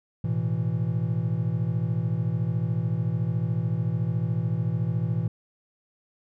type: chord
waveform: triangle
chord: A suspended second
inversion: none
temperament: just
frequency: 110 / 123.75 / 165 Hz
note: A2 / B2 / E3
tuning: 0 / +4 / +2 cents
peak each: -26 dBFS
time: 0.24-5.28 s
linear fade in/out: 5 ms
effects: none